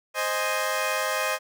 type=chord; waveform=15% pulse; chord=Ab major; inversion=first; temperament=equal; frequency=523.3 / 622.3 / 830.6 Hz; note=C5 / Eb5 / Ab5; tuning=0 / 0 / 0 cents; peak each=-22 / -21 / -26 dBFS; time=0.14-1.39 s; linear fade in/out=50 ms; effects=none